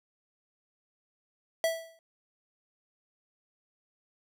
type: tone with exponential decay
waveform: square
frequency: 656 Hz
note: E5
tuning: 9 cents flat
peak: -23 dBFS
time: 1.64-1.99 s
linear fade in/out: 1 ms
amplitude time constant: 75 ms
effects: none